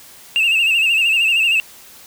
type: tone with vibrato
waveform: triangle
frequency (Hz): 2690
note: E7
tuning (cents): +34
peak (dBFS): -10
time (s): 0.36-1.6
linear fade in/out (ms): 0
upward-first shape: sine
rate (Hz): 13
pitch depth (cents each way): 85
effects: tanh soft clip ceiling -7 dBFS + white hiss -42 dBFS RMS until 2.06 s